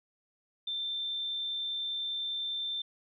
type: tone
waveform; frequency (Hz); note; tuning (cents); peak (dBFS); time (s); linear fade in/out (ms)
sine; 3565; A7; +22; -32; 0.67-2.82; 5
effects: none